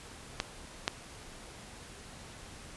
clicks, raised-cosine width 0.2 ms, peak -12 / -10 dBFS, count 2, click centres 0.401 / 0.879 s, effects pink hiss -49 dBFS RMS until 2.76 s + resampled to 24000 Hz

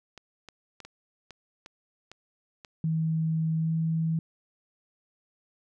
clicks, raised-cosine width 0.2 ms, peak -27 dBFS, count 8, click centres 0.177 / 0.487 / 0.803 / 0.85 / 1.307 / 1.661 / 2.116 / 2.648 s
sine tone with pitch glide, 160.4 to 161.98 Hz, E3 to E3, -47 to -30 cents, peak -24 dBFS, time 2.84-4.19 s, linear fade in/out 2 ms, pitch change +17 cents, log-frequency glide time 3.57-3.72 s
effects none

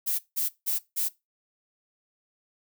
violet noise bursts, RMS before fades -27 dBFS, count 4, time 0.06-1.09 s, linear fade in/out 20 ms, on 130 ms, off 170 ms, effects noise-tail reverb RT60 0.2 s tail -19 dB re dry

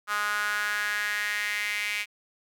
sawtooth tone with high-pass filter sweep, 207.7 Hz, G#3, in tune, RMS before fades -29 dBFS, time 0.07-2.06 s, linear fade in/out 50 ms, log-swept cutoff 1300 to 2300 Hz, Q 5, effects none

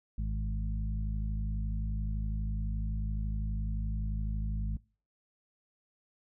harmonic tone with a mistuned harmonic, 52.8 Hz, G#1, 29 cents sharp, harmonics 1 / 2 / 3 / 4, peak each -31 / -39 / -42 / -43 dBFS, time 0.18-4.77 s, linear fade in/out 5 ms, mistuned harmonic 2, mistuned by -16 cents, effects noise-tail reverb RT60 0.4 s tail -24 dB re dry

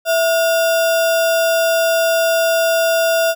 sine tone with sample-and-hold, 660 Hz, E5, 2 cents sharp, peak -12 dBFS, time 0.05-3.35 s, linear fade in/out 50 ms, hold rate 2100 Hz, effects none

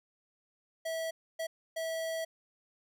square tone bursts at uneven times, 651 Hz, E5, 22 cents flat, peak -34 dBFS, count 3, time 0.85-1.11 / 1.39-1.47 / 1.76-2.25 s, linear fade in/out 10 ms, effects none

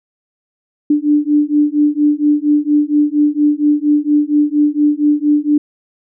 sine beating tone pair, 293.7 / 298 Hz, D4 / D4, 0 / +25 cents, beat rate 4.3 Hz, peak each -13 dBFS, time 0.9-5.58 s, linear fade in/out 5 ms, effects none

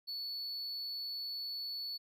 triangle tone, 4435 Hz, C#8, in tune, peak -37 dBFS, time 0.07-1.98 s, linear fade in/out 20 ms, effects none

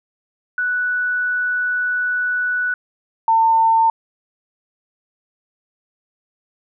sine tone pair in turn, 1480 / 901.4 Hz, F#6 / A5, 0 / +42 cents, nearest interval major sixth, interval 858 cents, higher first, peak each -17 / -11 dBFS, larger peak second, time 0.58-2.74 / 3.28-3.9 s, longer first, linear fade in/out 2 ms, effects none

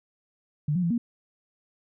sine tone with pitch steps, 148.6 / 180.1 / 169.4 / 236.1 Hz, D3 / F#3 / E3 / A#3, +21 / -46 / +48 / +22 cents, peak -22 dBFS, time 0.68-0.98 s, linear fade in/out 5 ms, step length 75 ms, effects none

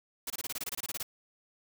white noise bursts, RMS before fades -36 dBFS, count 14, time 0.27-1.03 s, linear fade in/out 5 ms, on 32 ms, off 24 ms, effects none

